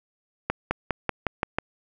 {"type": "accelerating click train", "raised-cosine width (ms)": 0.5, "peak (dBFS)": -8, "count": 7, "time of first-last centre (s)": [0.5, 1.585], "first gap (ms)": 210, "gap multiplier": 0.94, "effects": []}